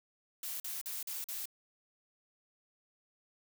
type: noise bursts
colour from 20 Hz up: blue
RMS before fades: -40 dBFS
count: 5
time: 0.43-1.456 s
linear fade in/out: 2 ms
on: 170 ms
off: 44 ms
effects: none